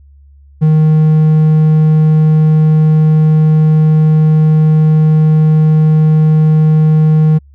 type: tone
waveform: triangle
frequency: 155.56 Hz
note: D#3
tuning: in tune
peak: -3 dBFS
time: 0.61-7.39 s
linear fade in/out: 20 ms
effects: added 70 Hz sine -38 dBFS peak until 7.54 s